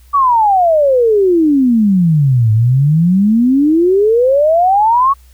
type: exponential two-way sweep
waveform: sine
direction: down then up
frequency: 1165 to 106.6 to 1130 Hz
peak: -7 dBFS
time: 0.13-5.14 s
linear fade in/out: 20 ms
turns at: 2.52 s
effects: added 62 Hz sine -40 dBFS peak until 5.33 s + white hiss -52 dBFS RMS until 5.33 s